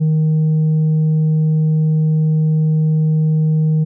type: tone with tanh clipping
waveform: sine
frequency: 156.2 Hz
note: D#3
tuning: 7 cents sharp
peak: -12 dBFS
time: 0-3.85 s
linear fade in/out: 20 ms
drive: 2 dB
effects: none